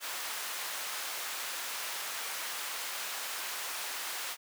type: high-pass noise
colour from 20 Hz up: pink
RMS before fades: -38 dBFS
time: 0-4.37 s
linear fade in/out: 50 ms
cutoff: 1000 Hz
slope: 12 dB/octave
effects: none